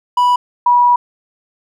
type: tone pair in turn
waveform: triangle / sine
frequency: 983 / 971.7 Hz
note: B5 / B5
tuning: -8 / -28 cents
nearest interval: unison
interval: 20 cents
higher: first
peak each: -7 dBFS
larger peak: neither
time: 0.17-0.36 / 0.66-0.96 s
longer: second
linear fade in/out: 5 ms
effects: none